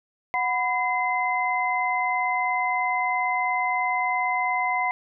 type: tone cluster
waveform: sine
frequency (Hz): 737 / 994 / 2064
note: F#5 / B5 / C7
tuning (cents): -7 / +11 / -24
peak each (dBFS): -26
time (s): 0.34-4.91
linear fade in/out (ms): 0
effects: none